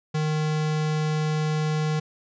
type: tone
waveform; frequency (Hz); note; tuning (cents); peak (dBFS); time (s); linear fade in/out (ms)
square; 154.1; D#3; -16; -23; 0.14-2; 10
effects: resampled to 16000 Hz